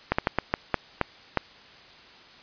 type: slowing click train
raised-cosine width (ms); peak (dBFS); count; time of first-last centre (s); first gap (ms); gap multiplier
0.5; -6; 8; 0.12-1.373; 65; 1.33
effects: white hiss -50 dBFS RMS until 2.42 s + resampled to 11025 Hz